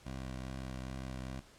15% pulse tone with vibrato, 64.9 Hz, C2, 13 cents flat, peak -34 dBFS, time 0.05-1.41 s, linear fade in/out 20 ms, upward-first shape triangle, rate 2.4 Hz, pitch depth 25 cents each way, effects pink hiss -60 dBFS RMS until 1.58 s + low-pass 9000 Hz 12 dB/octave

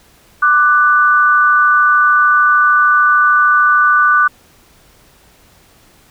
sine tone pair together, 1180 / 1486.7 Hz, D6 / F#6, +8 / +8 cents, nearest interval major third, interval 400 cents, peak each -10 dBFS, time 0.42-4.28 s, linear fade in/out 10 ms, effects pink hiss -48 dBFS RMS until 6.1 s

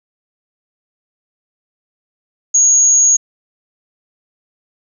sine tone, 6645 Hz, G#8, in tune, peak -7 dBFS, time 2.54-3.17 s, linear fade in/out 10 ms, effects none

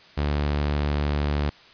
sawtooth tone with vibrato, 73.1 Hz, D2, 7 cents flat, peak -18 dBFS, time 0.17-1.5 s, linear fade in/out 10 ms, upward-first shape triangle, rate 19 Hz, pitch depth 11 cents each way, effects white hiss -50 dBFS RMS until 1.73 s + resampled to 11025 Hz

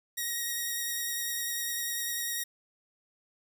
5% pulse tone with vibrato, 1883 Hz, A#6, 17 cents sharp, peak -21 dBFS, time 0.17-2.44 s, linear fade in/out 10 ms, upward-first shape sine, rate 10 Hz, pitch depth 17 cents each way, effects 10-bit

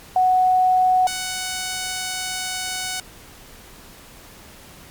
sine / 5% pulse tone pair in turn, 740 / 742.7 Hz, F#5 / F#5, 0 / +6 cents, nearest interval unison, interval 6 cents, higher second, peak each -13 dBFS, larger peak neither, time 0.16-1.07 / 1.07-3 s, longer second, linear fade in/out 2 ms, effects pink hiss -44 dBFS RMS until 4.9 s + MP3 96 kbps

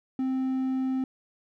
triangle tone, 261.6 Hz, C4, in tune, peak -23 dBFS, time 0.19-1.04 s, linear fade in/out 2 ms, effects none

